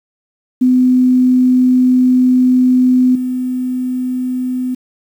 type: tone with level steps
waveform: sine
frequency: 253.2 Hz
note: B3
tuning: 43 cents sharp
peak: -7 / -15 dBFS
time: 0.61-4.75 s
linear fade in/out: 10 ms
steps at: 3.15 s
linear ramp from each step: 5 ms
effects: 7-bit